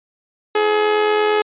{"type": "tone with amplitude modulation", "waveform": "sawtooth", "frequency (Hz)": 423.4, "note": "G#4", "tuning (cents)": 33, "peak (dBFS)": -8, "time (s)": [0.55, 1.42], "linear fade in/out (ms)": 5, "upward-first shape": "sine", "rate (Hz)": 88.9, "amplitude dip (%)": 45, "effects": ["resampled to 8000 Hz"]}